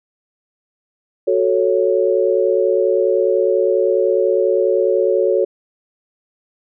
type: chord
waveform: sine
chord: F# minor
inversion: none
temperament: equal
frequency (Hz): 370 / 440 / 554.4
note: F#4 / A4 / C#5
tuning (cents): 0 / 0 / 0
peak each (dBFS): -17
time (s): 1.27-5.45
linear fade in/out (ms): 10
effects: none